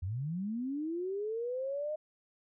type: linear sweep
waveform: sine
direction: up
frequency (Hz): 82.41 to 620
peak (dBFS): -33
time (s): 0.02-1.96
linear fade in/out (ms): 10
effects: none